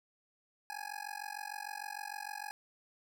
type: tone with amplitude modulation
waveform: 25% pulse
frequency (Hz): 830.6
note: G#5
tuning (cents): 0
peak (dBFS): -33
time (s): 0.7-2.51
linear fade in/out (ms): 0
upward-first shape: sine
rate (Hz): 46.6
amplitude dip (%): 100
effects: none